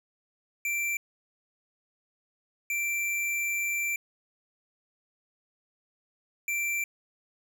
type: tone bursts at uneven times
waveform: square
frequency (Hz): 2349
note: D7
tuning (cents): 0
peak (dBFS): -28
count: 3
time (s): 0.65-0.97 / 2.7-3.96 / 6.48-6.84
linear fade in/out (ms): 2
effects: none